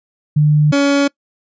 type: tone pair in turn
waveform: sine / 30% pulse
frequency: 150 / 281.8 Hz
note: D3 / C#4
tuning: +37 / +29 cents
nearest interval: major seventh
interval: 1092 cents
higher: second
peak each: -8 dBFS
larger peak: neither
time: 0.36-0.72 / 0.72-1.08 s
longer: neither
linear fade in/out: 10 ms
effects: noise-tail reverb RT60 0.1 s tail -24 dB re dry + resampled to 16000 Hz